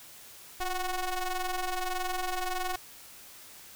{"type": "ring-modulated tone", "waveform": "sawtooth", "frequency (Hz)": 366.2, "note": "F#4", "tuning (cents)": -18, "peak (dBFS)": -23, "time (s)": [0.6, 2.76], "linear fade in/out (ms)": 5, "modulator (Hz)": 377, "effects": ["white hiss -50 dBFS RMS until 3.75 s"]}